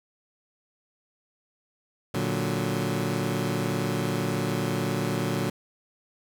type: chord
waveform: 20% pulse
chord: Bb augmented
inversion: none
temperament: equal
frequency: 116.54 / 146.83 / 185 Hz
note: Bb2 / D3 / F#3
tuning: 0 / 0 / 0 cents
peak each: -25 dBFS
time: 2.14-5.5 s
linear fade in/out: 5 ms
effects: none